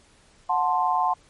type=chord; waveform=sine; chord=F# diminished; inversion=none; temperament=equal with one note detuned; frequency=730.2 / 880 / 1046.5 Hz; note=F#5 / A5 / C6; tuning=-23 / 0 / 0 cents; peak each=-24 dBFS; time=0.49-1.14 s; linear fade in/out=10 ms; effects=pink hiss -57 dBFS RMS until 1.29 s + MP3 48 kbps